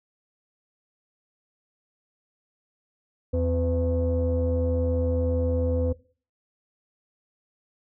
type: tone cluster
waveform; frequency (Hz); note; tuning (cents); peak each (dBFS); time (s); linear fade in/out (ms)
sine; 81.4 / 255 / 504; E2 / C4 / B4; -21 / -44 / +35; -23 / -29 / -25; 3.33-5.93; 10
effects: noise-tail reverb RT60 0.4 s tail -19 dB re dry + tanh soft clip ceiling -16 dBFS